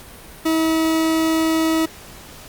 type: tone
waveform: 40% pulse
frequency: 321.5 Hz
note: E4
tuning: 43 cents flat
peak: -15 dBFS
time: 0.45-1.86 s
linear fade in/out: 10 ms
effects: pink hiss -40 dBFS RMS until 2.48 s + Opus 48 kbps